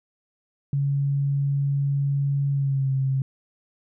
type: tone with pitch glide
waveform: sine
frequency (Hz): 140.2 to 134.02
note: C#3 to C3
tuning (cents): +20 to +42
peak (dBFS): -20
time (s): 0.73-3.22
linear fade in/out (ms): 2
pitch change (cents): -78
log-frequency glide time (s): 2.52-2.91
effects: none